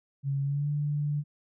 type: tone with pitch glide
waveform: sine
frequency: 138.59 to 146.83 Hz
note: C#3 to D3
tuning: 0 to 0 cents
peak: -26 dBFS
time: 0.23-1.24 s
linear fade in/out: 50 ms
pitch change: +100 cents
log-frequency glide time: 0.42-0.69 s
effects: none